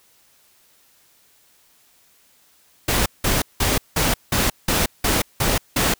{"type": "noise bursts", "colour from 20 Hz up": "pink", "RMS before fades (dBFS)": -19, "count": 9, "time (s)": [2.88, 5.94], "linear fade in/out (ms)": 5, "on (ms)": 180, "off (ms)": 180, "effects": ["white hiss -57 dBFS RMS until 5.99 s"]}